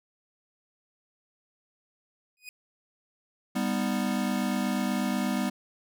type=tone with exponential growth; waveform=sawtooth; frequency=2488 Hz; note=D#7; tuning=1 cent flat; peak=-33 dBFS; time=2.37-2.49 s; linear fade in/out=1 ms; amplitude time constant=25 ms
type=chord; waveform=square; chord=G augmented; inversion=none; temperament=equal with one note detuned; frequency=198.62 / 246.9 / 311.1 Hz; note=G3 / B3 / D#4; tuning=+23 / 0 / 0 cents; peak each=-30 / -30 / -36 dBFS; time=3.55-5.5 s; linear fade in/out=10 ms
effects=none